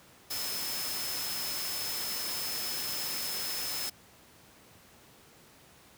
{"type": "tone in noise", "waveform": "sine", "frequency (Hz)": 5200, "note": "E8", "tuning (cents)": -24, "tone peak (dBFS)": -37, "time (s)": [0.3, 3.9], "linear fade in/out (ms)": 10, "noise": "white", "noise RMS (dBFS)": -36, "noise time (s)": [0.3, 3.9], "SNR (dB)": -4, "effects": ["pink hiss -57 dBFS RMS until 5.97 s", "high-pass 80 Hz 12 dB/octave"]}